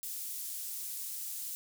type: high-pass noise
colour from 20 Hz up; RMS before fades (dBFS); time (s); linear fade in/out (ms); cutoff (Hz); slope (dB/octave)
pink; -40; 0.03-1.55; 0; 9300; 12
effects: none